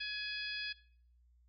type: harmonic tone with a mistuned harmonic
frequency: 842 Hz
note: G#5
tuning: 24 cents sharp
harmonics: 2 / 3 / 4 / 5 / 6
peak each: -43 / -43 / -44 / -49 / -44 dBFS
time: 0-0.73 s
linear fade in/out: 10 ms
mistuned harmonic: 6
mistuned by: -62 cents
effects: noise-tail reverb RT60 0.6 s tail -21 dB re dry + added 60 Hz sine -64 dBFS peak until 1.48 s